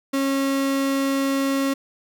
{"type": "tone", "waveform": "35% pulse", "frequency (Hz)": 273.1, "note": "C#4", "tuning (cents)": -26, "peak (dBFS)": -18, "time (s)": [0.13, 1.74], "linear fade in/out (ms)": 10, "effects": []}